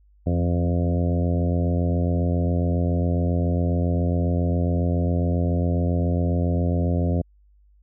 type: harmonic tone with a mistuned harmonic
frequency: 87.31 Hz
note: F2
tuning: in tune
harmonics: 1 / 2 / 3 / 4 / 5 / 6 / 7 / 8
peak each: -21 / -25 / -28 / -34 / -35 / -33 / -34 / -38 dBFS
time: 0.26-7.22 s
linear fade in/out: 10 ms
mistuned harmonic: 2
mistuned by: -39 cents
effects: added 50 Hz sine -53 dBFS peak until 7.82 s